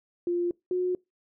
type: tone pair in turn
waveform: sine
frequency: 349.2 / 363.1 Hz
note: F4 / F#4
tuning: 0 / -33 cents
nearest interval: minor second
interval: 67 cents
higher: second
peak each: -24 dBFS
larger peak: neither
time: 0.27-0.51 / 0.71-0.95 s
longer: neither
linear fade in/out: 2 ms
effects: noise-tail reverb RT60 0.2 s tail -24 dB re dry